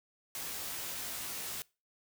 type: noise with comb filter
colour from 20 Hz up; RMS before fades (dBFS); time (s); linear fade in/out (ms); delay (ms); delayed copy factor
white; -40; 0.35-1.62; 0; 18; +0.7
effects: noise-tail reverb RT60 0.3 s tail -23 dB re dry